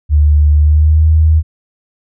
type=tone with pitch glide; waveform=sine; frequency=74.4 to 78.82 Hz; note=D2 to D#2; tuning=+23 to +23 cents; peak=-5 dBFS; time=0.09-1.43 s; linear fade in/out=50 ms; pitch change=+100 cents; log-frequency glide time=0.56-1.07 s; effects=none